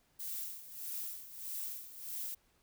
violet noise with tremolo, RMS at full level -40 dBFS, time 0.19-2.35 s, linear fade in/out 10 ms, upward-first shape sine, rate 1.6 Hz, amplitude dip 75%, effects pink hiss -72 dBFS RMS until 2.62 s

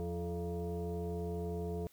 sine tone with frequency modulation, 174.61 Hz, F3, in tune, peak -35 dBFS, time 0-1.87 s, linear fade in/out 0 ms, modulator 257 Hz, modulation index 1.5, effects white hiss -66 dBFS RMS until 1.92 s

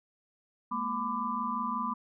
sine tone cluster, 211.1 / 236.6 / 1004 / 1180 Hz, G#3 / A#3 / B5 / D6, +29 / +26 / +28 / +8 cents, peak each -40 / -38 / -33 / -34 dBFS, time 0.71-1.94 s, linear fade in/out 10 ms, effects none

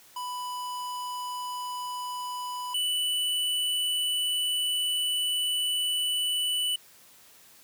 square tone pair in turn, 992 / 2973 Hz, B5 / F#7, +7 / +8 cents, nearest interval octave + perfect fifth, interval 1901 cents, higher second, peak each -33 / -26 dBFS, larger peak second, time 0.16-2.74 / 2.74-6.76 s, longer second, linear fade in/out 5 ms, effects white hiss -55 dBFS RMS until 7.63 s + high-pass 60 Hz 12 dB/octave

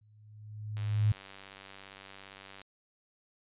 sine tone with exponential growth, 106.3 Hz, G#2, 41 cents sharp, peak -21 dBFS, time 0.01-1.12 s, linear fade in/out 5 ms, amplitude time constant 240 ms
click train, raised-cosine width 0.2 ms, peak -30 dBFS, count 181, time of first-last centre 0.77-2.616 s, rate 97.5 Hz
effects resampled to 8000 Hz

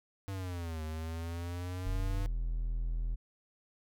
square exponential two-way sweep, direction down then up, 98.9 to 77.78 to 98.9 Hz, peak -37 dBFS, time 0.28-2.26 s, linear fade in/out 0 ms, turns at 0.83 s
triangle tone, 41.2 Hz, E1, in tune, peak -29 dBFS, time 1.85-3.16 s, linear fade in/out 20 ms
effects none

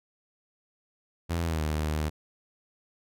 sawtooth tone with pitch glide, 84.2 to 76.77 Hz, E2 to D#2, +37 to -23 cents, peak -23 dBFS, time 1.29-2.1 s, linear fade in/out 20 ms, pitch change -160 cents, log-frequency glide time 1.44-1.63 s, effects none

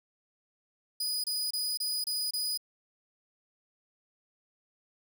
sawtooth tone bursts, 4959 Hz, D#8, 7 cents flat, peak -27 dBFS, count 6, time 1-2.575 s, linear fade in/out 5 ms, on 240 ms, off 27 ms, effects none

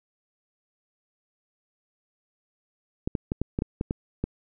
clicks, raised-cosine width 3 ms, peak -13 dBFS, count 9, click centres 3.075 / 3.152 / 3.319 / 3.416 / 3.589 / 3.621 / 3.811 / 3.909 / 4.24 s, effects none

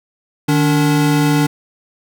square tone pair together, 152 / 288.1 Hz, D#3 / D4, -40 / -33 cents, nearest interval major seventh, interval 1107 cents, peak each -15 dBFS, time 0.48-1.47 s, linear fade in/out 10 ms, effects none

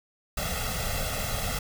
pink noise with comb filter, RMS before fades -30 dBFS, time 0.37-1.59 s, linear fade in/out 5 ms, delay 1.5 ms, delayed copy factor +0.95, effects none

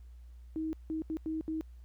sine tone bursts at uneven times, 316.8 Hz, D#4, 31 cents sharp, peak -32 dBFS, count 5, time 0.56-0.73 / 0.9-1.02 / 1.1-1.17 / 1.26-1.41 / 1.48-1.61 s, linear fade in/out 0 ms, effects added 60 Hz sine -48 dBFS peak until 1.84 s + pink hiss -74 dBFS RMS until 1.84 s

